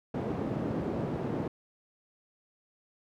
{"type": "band-pass noise", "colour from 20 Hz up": "white", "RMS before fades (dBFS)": -33, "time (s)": [0.14, 1.48], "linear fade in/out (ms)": 5, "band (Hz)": [110, 360], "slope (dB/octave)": 12, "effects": []}